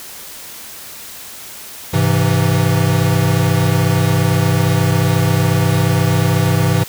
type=chord; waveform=square; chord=Ab augmented; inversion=none; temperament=equal with one note detuned; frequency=102.4 / 130.81 / 164.81 Hz; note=Ab2 / C3 / E3; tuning=-24 / 0 / 0 cents; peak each=-17 / -17 / -17 dBFS; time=1.93-6.84 s; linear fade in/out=10 ms; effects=white hiss -33 dBFS RMS until 6.88 s